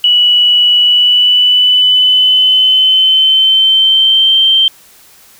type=tone with pitch glide; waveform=sine; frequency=2942 to 3135 Hz; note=F#7 to G7; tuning=-11 to -1 cents; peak=-5 dBFS; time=0.04-4.68 s; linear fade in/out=2 ms; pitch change=+110 cents; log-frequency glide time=0.79-4.36 s; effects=white hiss -42 dBFS RMS until 5.39 s